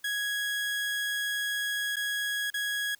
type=tone with dropouts; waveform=30% pulse; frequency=1661.2 Hz; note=G#6; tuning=in tune; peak=-26 dBFS; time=0.04-2.95 s; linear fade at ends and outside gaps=5 ms; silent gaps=1.959-1.966 / 2.503-2.54 s; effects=white hiss -63 dBFS RMS until 2.99 s